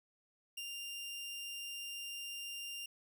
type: tone with ADSR envelope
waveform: sawtooth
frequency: 2794 Hz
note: F7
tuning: in tune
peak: -37 dBFS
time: 0.57-2.86 s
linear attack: 8 ms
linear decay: 48 ms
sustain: -2 dB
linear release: 4 ms
effects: none